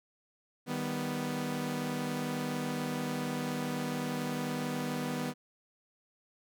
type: chord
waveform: sawtooth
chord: Eb augmented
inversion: none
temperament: equal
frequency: 155.56 / 196 / 246.9 Hz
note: Eb3 / G3 / B3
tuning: 0 / 0 / 0 cents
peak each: -34 / -36 / -31 dBFS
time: 0.66-5.34 s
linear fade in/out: 50 ms
effects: none